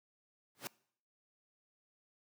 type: noise with exponential growth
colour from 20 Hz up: pink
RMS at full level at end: -36 dBFS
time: 0.55-0.67 s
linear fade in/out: 0 ms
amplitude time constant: 24 ms
effects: noise-tail reverb RT60 0.6 s tail -23 dB re dry + high-pass 200 Hz 12 dB/octave